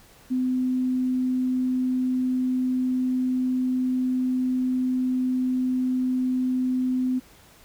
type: tone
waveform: sine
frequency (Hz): 255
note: C4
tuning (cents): -44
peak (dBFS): -21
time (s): 0.3-7.2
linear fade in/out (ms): 20
effects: pink hiss -53 dBFS RMS until 7.64 s